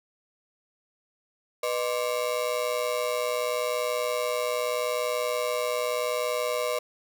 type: ring-modulated tone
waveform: 35% pulse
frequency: 554.4 Hz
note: C#5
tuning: in tune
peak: -21 dBFS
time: 1.63-6.79 s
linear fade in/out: 5 ms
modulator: 60.4 Hz
effects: none